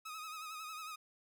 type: tone with vibrato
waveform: sawtooth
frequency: 1265 Hz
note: D#6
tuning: 28 cents sharp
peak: -40 dBFS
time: 0.05-0.96 s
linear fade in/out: 10 ms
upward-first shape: sine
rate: 11 Hz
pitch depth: 52 cents each way
effects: none